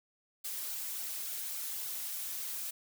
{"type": "noise with flanger", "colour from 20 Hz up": "blue", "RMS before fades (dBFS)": -39, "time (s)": [0.44, 2.71], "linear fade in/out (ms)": 10, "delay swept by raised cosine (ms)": [1.3, 5.5], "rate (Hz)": 3.5, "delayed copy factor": 0.8, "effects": []}